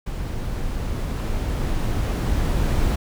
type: noise with level ramp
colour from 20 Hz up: brown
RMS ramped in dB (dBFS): -28 to -19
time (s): 0.06-2.96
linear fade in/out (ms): 10
effects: none